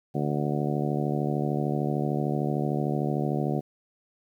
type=harmonic tone; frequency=73.3 Hz; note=D2; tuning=3 cents flat; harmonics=2 / 3 / 4 / 5 / 6 / 7 / 8 / 9 / 10; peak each=-28 / -31 / -33 / -33 / -36 / -40 / -37 / -42 / -36 dBFS; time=0.14-3.61 s; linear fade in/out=20 ms; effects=10-bit